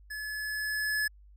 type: tone with level ramp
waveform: square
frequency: 1712 Hz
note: A6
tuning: 48 cents flat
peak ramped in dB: -37 to -27 dBFS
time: 0.1-1.08 s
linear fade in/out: 10 ms
effects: added 50 Hz sine -52 dBFS peak until 1.36 s